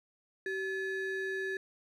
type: ring-modulated tone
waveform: triangle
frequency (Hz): 1051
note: C6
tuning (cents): +7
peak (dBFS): -28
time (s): 0.46-1.57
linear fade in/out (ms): 2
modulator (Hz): 668
effects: none